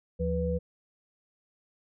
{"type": "tone cluster", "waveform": "sine", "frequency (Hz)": [76.7, 173, 492.7], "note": ["D#2", "F3", "B4"], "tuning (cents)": [-24, -16, -4], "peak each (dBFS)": [-31, -31, -30], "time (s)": [0.19, 0.59], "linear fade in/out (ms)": 20, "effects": []}